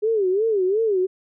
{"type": "tone with vibrato", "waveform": "sine", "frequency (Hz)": 407.8, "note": "G#4", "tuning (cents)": -32, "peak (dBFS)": -17, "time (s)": [0.02, 1.07], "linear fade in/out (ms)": 20, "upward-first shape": "sine", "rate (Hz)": 2.8, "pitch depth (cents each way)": 190, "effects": []}